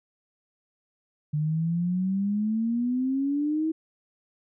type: exponential sweep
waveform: sine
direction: up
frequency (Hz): 148.4 to 322.9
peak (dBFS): -23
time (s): 1.33-3.72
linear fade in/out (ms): 10
effects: none